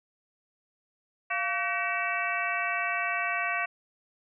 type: harmonic tone with a mistuned harmonic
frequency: 380 Hz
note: F#4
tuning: 46 cents sharp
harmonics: 2 / 3 / 4 / 5 / 6 / 7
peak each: -34 / -34 / -34 / -34 / -34 / -34 dBFS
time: 1.3-3.66 s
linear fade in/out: 10 ms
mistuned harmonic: 2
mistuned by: -150 cents
effects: none